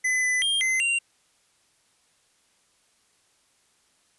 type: tone with pitch steps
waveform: square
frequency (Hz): 2016 / 2003 / 3207 / 2058 / 2767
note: B6 / B6 / G7 / C7 / F7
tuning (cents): +35 / +24 / +39 / -29 / -17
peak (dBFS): -22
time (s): 0.04-0.99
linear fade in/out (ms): 10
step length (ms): 190
effects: white hiss -65 dBFS RMS until 4.18 s + resampled to 24000 Hz